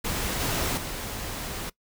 pink noise with level steps, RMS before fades -29 / -27 / -34 dBFS, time 0.04-1.7 s, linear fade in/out 10 ms, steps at 0.4 / 0.77 s, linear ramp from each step 5 ms, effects noise-tail reverb RT60 0.1 s tail -21 dB re dry

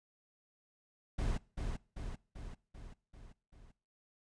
brown noise with echo, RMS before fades -34 dBFS, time 1.18-1.38 s, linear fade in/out 10 ms, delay 390 ms, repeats 6, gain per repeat -4 dB, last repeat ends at 3.72 s, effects noise-tail reverb RT60 0.5 s tail -24 dB re dry + resampled to 22050 Hz

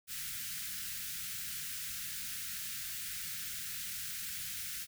white band-stop noise, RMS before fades -41 dBFS, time 0.07-4.87 s, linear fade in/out 50 ms, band 210 to 1400 Hz, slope 48 dB/octave, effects none

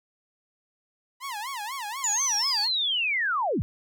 sawtooth tone with vibrato, 957 Hz, A#5, 45 cents sharp, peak -28 dBFS, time 1.2-2.69 s, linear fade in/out 50 ms, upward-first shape sine, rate 4.1 Hz, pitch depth 270 cents each way
sine linear sweep, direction down, 7040 to 61.74 Hz, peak -23 dBFS, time 2.04-3.62 s, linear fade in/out 0 ms
effects none

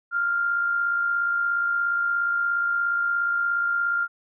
sine tone with amplitude modulation, 1396.9 Hz, F6, in tune, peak -19 dBFS, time 0.11-4.08 s, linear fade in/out 50 ms, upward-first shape sine, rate 57 Hz, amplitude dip 40%, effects none

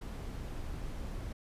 brown noise, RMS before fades -40 dBFS, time 0.01-1.33 s, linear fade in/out 10 ms, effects resampled to 32000 Hz

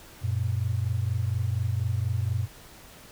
sine tone pair together, 93.6 / 117.8 Hz, F#2 / A#2, +20 / +19 cents, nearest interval major third, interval 399 cents, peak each -27 dBFS, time 0.21-2.48 s, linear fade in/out 50 ms, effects pink hiss -49 dBFS RMS until 3.11 s

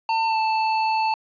square tone with pitch glide, 899 to 882 Hz, A5 to A5, +37 to +4 cents, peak -20 dBFS, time 0.09-1.14 s, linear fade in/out 2 ms, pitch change -33 cents, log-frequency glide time 0.26-0.38 s, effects resampled to 11025 Hz + 10-bit

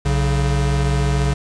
square tone pair together, 62.08 / 140 Hz, B1 / C#3, +10 / +18 cents, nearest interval octave + major second, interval 1408 cents, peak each -19 dBFS, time 0.05-1.34 s, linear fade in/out 10 ms, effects resampled to 22050 Hz + 7-bit

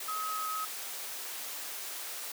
sine tone in noise, 1273 Hz, D#6, 39 cents sharp, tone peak -33 dBFS, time 0.08-0.65 s, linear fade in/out 5 ms, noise white, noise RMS -40 dBFS, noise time 0-2.32 s, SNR +4 dB, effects high-pass 400 Hz 12 dB/octave

